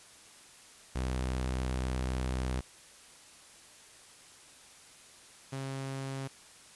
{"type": "tone pair in turn", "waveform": "sawtooth", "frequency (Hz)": [63.7, 134.98], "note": ["C2", "C#3"], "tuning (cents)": [-46, -46], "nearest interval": "octave + minor second", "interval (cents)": 1300, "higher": "second", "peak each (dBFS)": [-27, -32], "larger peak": "first", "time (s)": [[0.95, 2.61], [5.52, 6.28]], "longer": "first", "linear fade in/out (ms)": 10, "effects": ["white hiss -55 dBFS RMS until 6.75 s", "resampled to 24000 Hz"]}